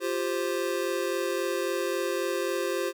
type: chord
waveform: square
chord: F suspended second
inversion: none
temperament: just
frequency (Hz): 349.2 / 392.9 / 523.8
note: F4 / G4 / C5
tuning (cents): 0 / +4 / +2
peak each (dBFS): -32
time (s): 0-2.93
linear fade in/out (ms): 50
effects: none